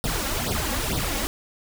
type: noise with flanger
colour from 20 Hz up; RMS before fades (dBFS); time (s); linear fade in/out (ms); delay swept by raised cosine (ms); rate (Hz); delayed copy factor
pink; -26; 0.04-1.27; 0; 0.21 to 3.71; 2.2; +0.95
effects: none